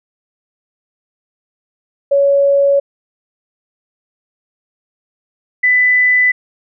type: tone pair in turn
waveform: sine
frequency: 560 / 1995.6 Hz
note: C#5 / B6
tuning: +18 / +17 cents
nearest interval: octave + minor seventh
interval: 2199 cents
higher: second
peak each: -8 dBFS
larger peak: neither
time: 2.11-2.8 / 5.63-6.32 s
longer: neither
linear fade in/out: 10 ms
effects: none